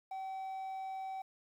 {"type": "tone with quantisation", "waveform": "triangle", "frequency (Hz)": 766, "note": "G5", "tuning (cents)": -40, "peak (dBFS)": -37, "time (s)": [0.11, 1.22], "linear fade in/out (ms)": 5, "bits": 11, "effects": []}